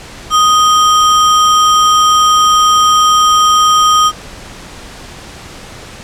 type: tone with sample-and-hold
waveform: sine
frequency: 1244.5 Hz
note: D#6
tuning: in tune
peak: -5 dBFS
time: 0.3-4.12 s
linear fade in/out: 50 ms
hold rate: 4410 Hz
effects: pink hiss -31 dBFS RMS until 6.03 s + low-pass 8000 Hz 12 dB/octave